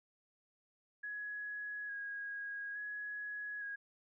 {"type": "tone with vibrato", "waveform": "sine", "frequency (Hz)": 1661.2, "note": "G#6", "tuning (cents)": 0, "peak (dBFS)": -40, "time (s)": [1.03, 3.76], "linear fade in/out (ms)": 10, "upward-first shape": "square", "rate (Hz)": 0.58, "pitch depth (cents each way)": 17, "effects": []}